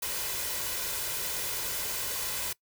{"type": "noise with comb filter", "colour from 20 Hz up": "white", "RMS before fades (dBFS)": -33, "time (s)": [0.02, 2.53], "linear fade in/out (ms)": 5, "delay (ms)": 2, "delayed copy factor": 0.5, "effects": ["noise-tail reverb RT60 0.1 s tail -22 dB re dry"]}